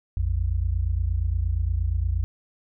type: tone pair together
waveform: sine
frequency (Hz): 57.26 / 85.8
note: A#1 / F2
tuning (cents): -30 / -30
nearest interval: perfect fifth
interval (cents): 700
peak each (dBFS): -24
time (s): 0.17-2.24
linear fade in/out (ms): 0
effects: none